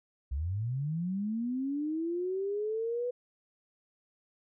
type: linear sweep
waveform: sine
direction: up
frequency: 62.2 to 497 Hz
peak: -30 dBFS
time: 0.31-3.11 s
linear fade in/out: 10 ms
effects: none